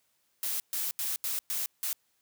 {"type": "noise bursts at uneven times", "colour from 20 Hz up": "blue", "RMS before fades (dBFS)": -32, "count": 6, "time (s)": [[0.43, 0.6], [0.73, 0.91], [0.99, 1.16], [1.24, 1.39], [1.5, 1.66], [1.83, 1.93]], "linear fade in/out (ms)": 0, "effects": ["white hiss -73 dBFS RMS until 2.21 s", "high-pass 60 Hz 12 dB/octave"]}